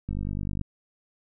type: click train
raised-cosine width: 5 ms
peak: -19 dBFS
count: 27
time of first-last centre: 0.09-0.613 s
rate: 49.7 Hz
effects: none